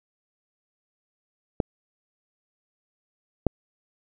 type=clicks; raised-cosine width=2 ms; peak=-8 / -6 dBFS; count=2; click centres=1.602 / 3.467 s; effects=none